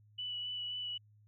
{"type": "tone with vibrato", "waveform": "sine", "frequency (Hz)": 2960, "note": "F#7", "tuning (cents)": 0, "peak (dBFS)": -37, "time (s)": [0.18, 0.98], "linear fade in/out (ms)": 10, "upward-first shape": "sine", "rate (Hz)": 3.8, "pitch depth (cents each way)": 14, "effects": ["added 105 Hz sine -61 dBFS peak until 1.27 s"]}